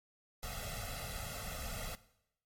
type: noise with comb filter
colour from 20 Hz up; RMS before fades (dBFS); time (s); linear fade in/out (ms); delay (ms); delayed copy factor
pink; -42; 0.43-1.95; 0; 1.5; +1
effects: noise-tail reverb RT60 0.8 s tail -18 dB re dry + MP3 64 kbps